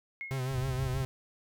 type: tone with exponential decay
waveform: sine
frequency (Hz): 2160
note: C#7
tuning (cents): -45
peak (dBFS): -34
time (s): 0.21-0.61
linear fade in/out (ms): 0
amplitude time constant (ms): 85
type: tone with vibrato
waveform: 45% pulse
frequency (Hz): 130.81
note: C3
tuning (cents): 0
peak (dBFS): -31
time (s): 0.31-1.05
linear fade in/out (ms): 0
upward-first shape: sine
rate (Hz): 6.3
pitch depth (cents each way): 55
type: low-pass noise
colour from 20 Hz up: white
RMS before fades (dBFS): -37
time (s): 0.51-1.03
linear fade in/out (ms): 5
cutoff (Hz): 130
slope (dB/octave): 48
effects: none